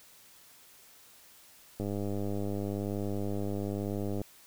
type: click train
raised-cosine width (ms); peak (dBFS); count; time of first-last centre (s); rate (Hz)
2; -22; 245; 1.8-4.216; 101
effects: white hiss -57 dBFS RMS until 4.46 s